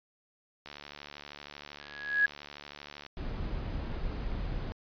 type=click train; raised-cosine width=0.2 ms; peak=-26 dBFS; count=176; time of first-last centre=0.66-3.064 s; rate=72.8 Hz
type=tone with exponential growth; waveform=sine; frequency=1669 Hz; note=G#6; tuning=8 cents sharp; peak=-19 dBFS; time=1.8-2.26 s; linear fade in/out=5 ms; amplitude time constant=100 ms
type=noise; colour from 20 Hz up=brown; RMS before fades=-35 dBFS; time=3.17-4.72 s; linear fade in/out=0 ms
effects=resampled to 11025 Hz